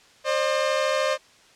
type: tone pair together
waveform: sawtooth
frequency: 530.7 / 604 Hz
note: C5 / D5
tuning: +24 / +48 cents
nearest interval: major second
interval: 224 cents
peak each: -20 dBFS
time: 0.24-1.18 s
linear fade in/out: 50 ms
effects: white hiss -54 dBFS RMS until 1.55 s + low-pass 6000 Hz 12 dB/octave